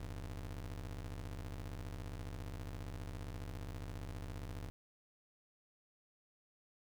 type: ring-modulated tone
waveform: 35% pulse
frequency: 67 Hz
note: C2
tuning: 42 cents sharp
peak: -38 dBFS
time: 0-4.7 s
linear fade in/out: 0 ms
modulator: 26.1 Hz
effects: 11-bit